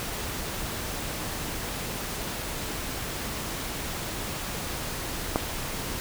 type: click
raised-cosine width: 1 ms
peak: -8 dBFS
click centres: 5.359 s
effects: pink hiss -33 dBFS RMS until 6 s